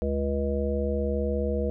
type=harmonic tone with a mistuned harmonic; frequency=69.3 Hz; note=C#2; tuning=in tune; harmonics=1 / 3 / 5 / 7 / 9; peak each=-28 / -31 / -35 / -29 / -34 dBFS; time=0.02-1.7 s; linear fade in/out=0 ms; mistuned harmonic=1; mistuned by=+88 cents; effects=none